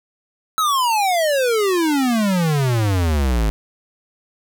square exponential sweep, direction down, 1318.5 to 51 Hz, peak -16 dBFS, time 0.58-3.5 s, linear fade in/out 0 ms, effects none

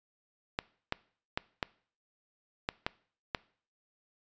clicks, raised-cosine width 0.3 ms, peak -14 dBFS, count 7, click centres 0.589 / 0.924 / 1.375 / 1.628 / 2.689 / 2.865 / 3.348 s, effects noise-tail reverb RT60 0.5 s tail -22 dB re dry + resampled to 16000 Hz

